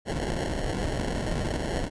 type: noise with sample-and-hold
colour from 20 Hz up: pink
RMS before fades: -29 dBFS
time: 0.05-1.9 s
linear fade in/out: 50 ms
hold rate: 1225 Hz
effects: resampled to 22050 Hz